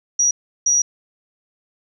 sine tone bursts at uneven times, 5780 Hz, F#8, 41 cents flat, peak -13 dBFS, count 2, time 0.19-0.31 / 0.66-0.82 s, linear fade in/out 5 ms, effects none

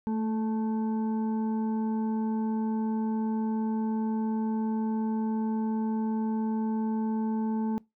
sine tone with frequency modulation, 220.7 Hz, A3, 5 cents sharp, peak -26 dBFS, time 0.07-7.78 s, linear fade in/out 0 ms, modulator 657 Hz, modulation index 0.48, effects noise-tail reverb RT60 0.2 s tail -23 dB re dry

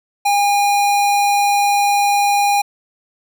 square tone, 812 Hz, G#5, 39 cents flat, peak -13 dBFS, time 0.25-2.62 s, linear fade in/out 10 ms, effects none

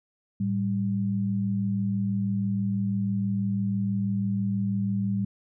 sine tone pair together, 110.17 / 196.3 Hz, A2 / G3, +3 / +3 cents, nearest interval minor seventh, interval 1000 cents, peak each -29 / -25 dBFS, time 0.4-5.25 s, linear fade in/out 5 ms, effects none

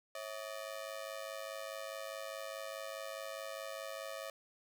sawtooth ring-modulated tone, 598 Hz, D5, 31 cents sharp, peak -35 dBFS, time 0.15-4.3 s, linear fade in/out 2 ms, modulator 52.4 Hz, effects none

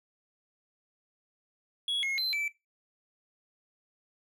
triangle tone with pitch steps, 3347 / 2161 / 4086 / 2320 Hz, G#7 / C#7 / C8 / D7, +13 / -45 / -42 / -22 cents, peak -27 dBFS, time 1.88-2.48 s, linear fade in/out 2 ms, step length 150 ms, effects noise-tail reverb RT60 0.2 s tail -18 dB re dry

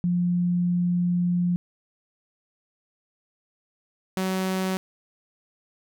sine / sawtooth tone pair in turn, 176.3 / 188.05 Hz, F3 / F#3, +17 / +28 cents, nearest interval minor second, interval 111 cents, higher second, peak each -20 / -20 dBFS, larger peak neither, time 0.04-1.56 / 4.17-4.77 s, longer first, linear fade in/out 0 ms, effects none

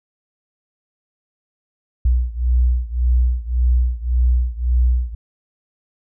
sine beating tone pair, 60.6 / 62.4 Hz, B1 / B1, -32 / +19 cents, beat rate 1.8 Hz, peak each -16 / -18 dBFS, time 2.05-5.15 s, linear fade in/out 5 ms, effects none

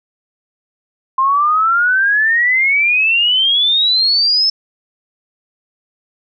sine exponential sweep, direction up, 1046.5 to 5300 Hz, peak -10 dBFS, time 1.18-4.5 s, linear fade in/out 5 ms, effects none

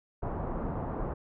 pink low-pass noise, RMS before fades -34 dBFS, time 0.22-1.14 s, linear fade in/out 10 ms, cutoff 1100 Hz, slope 24 dB/octave, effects none

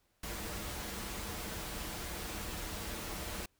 pink noise with comb filter, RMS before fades -41 dBFS, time 0.23-3.46 s, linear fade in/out 5 ms, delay 7.5 ms, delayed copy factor -0.5, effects pink hiss -75 dBFS RMS until 3.59 s

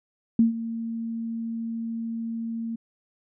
sine tone with ADSR envelope, 228.4 Hz, A#3, 35 cents flat, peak -13 dBFS, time 0.39-2.76 s, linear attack 3 ms, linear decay 130 ms, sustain -15 dB, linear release 9 ms, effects none

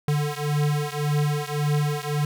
square beating tone pair, 146.83 / 148.63 Hz, D3 / D3, 0 / +21 cents, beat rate 1.8 Hz, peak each -25 / -26 dBFS, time 0.08-2.25 s, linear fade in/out 2 ms, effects none

